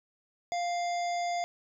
harmonic tone with a mistuned harmonic, 698.5 Hz, F5, in tune, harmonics 1 / 3 / 5 / 7 / 9 / 10, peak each -29 / -40 / -47 / -46 / -50 / -50 dBFS, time 0.52-1.44 s, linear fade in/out 0 ms, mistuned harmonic 9, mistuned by +49 cents, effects 11-bit

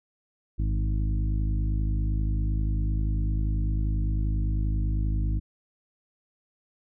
harmonic tone with a mistuned harmonic, 52.6 Hz, G#1, 23 cents sharp, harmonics 1 / 2 / 3 / 4 / 5 / 6, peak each -24 / -30 / -36 / -40 / -42 / -41 dBFS, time 0.58-5.4 s, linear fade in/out 20 ms, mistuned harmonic 2, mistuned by -41 cents, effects none

